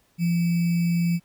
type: tone with sample-and-hold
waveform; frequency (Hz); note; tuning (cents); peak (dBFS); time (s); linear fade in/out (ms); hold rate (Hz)
sine; 171.2; F3; -34; -19; 0.18-1.2; 50; 2450
effects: pink hiss -64 dBFS RMS until 1.24 s